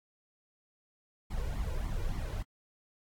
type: noise with flanger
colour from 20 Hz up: brown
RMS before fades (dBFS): -34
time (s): 1.3-2.43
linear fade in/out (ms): 10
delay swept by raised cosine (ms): 0.91 to 2.11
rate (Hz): 3.5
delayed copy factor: +0.8
effects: AAC 64 kbps